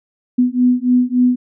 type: beating tone pair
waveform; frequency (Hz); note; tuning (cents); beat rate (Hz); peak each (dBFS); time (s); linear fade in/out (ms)
sine; 246.9 / 250.4; B3 / B3; 0 / +24; 3.5; -14; 0.38-1.36; 10
effects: none